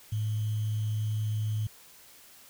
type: tone with sample-and-hold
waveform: sine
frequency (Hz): 107.5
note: A2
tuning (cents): -40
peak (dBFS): -27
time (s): 0.12-1.67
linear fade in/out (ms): 5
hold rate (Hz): 3150
effects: white hiss -54 dBFS RMS until 2.49 s